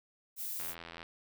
violet noise, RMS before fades -39 dBFS, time 0.36-0.75 s, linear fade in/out 50 ms
click train, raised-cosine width 0.3 ms, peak -29 dBFS, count 37, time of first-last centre 0.6-1.029 s, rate 83.9 Hz
effects none

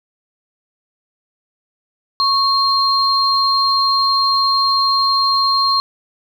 sine tone pair together, 1101 / 4197 Hz, C#6 / C8, -12 / +5 cents, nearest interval octave + major seventh, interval 2317 cents, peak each -15 dBFS, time 2.2-5.8 s, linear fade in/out 0 ms, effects 7-bit

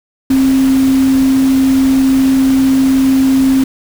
sine tone in noise, 265.9 Hz, C4, 28 cents sharp, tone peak -7 dBFS, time 0.3-3.64 s, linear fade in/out 5 ms, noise pink, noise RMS -25 dBFS, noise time 0.3-3.64 s, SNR +15 dB, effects none

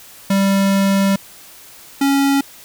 square tone pair in turn, 196 / 277.2 Hz, G3 / C#4, 0 / 0 cents, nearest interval tritone, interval 600 cents, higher second, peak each -13 dBFS, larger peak neither, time 0.3-1.16 / 2.01-2.41 s, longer first, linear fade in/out 5 ms, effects white hiss -41 dBFS RMS until 2.64 s

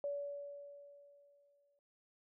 sine tone with exponential decay, 571 Hz, D5, 49 cents flat, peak -35 dBFS, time 0.04-1.79 s, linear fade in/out 1 ms, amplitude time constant 380 ms, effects noise-tail reverb RT60 0.1 s tail -26 dB re dry

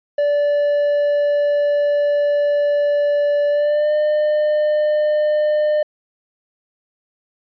triangle tone with pitch glide, 581 to 603.6 Hz, D5 to D5, -19 to +47 cents, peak -12 dBFS, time 0.18-5.83 s, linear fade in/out 5 ms, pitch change +66 cents, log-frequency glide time 3.49-3.93 s, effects resampled to 11025 Hz

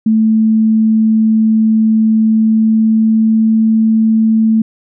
sine tone with pitch glide, 220 to 221.4 Hz, A3 to A3, 0 to +11 cents, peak -7 dBFS, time 0.06-4.62 s, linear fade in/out 5 ms, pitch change +11 cents, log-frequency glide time 2.2-3.61 s, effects none

